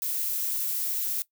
violet noise, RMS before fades -29 dBFS, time 0.02-1.22 s, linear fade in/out 0 ms, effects noise-tail reverb RT60 0.1 s tail -18 dB re dry

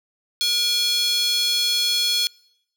square tone with high-pass filter, 478.3 Hz, A#4, 44 cents sharp, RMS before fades -21 dBFS, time 0.41-2.27 s, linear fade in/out 0 ms, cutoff 3800 Hz, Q 8.1, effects noise-tail reverb RT60 0.8 s tail -26 dB re dry

